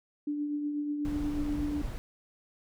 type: tone with tremolo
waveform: sine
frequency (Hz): 293.7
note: D4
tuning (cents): 0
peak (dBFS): -28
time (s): 0.27-1.82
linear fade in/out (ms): 5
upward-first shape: triangle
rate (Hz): 8.2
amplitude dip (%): 40
type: noise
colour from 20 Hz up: brown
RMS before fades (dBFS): -36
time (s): 1.05-1.98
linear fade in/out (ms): 0
effects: none